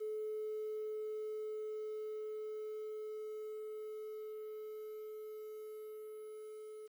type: tone with level ramp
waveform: triangle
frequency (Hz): 430.2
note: A4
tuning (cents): -39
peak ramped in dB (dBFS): -34 to -45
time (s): 0-6.88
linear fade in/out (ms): 20
effects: tanh soft clip ceiling -35 dBFS + 11-bit